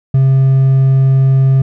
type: tone with hard clipping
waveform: triangle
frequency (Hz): 133.9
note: C3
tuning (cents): +40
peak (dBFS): -7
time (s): 0.14-1.62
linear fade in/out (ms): 5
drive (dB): 5
effects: none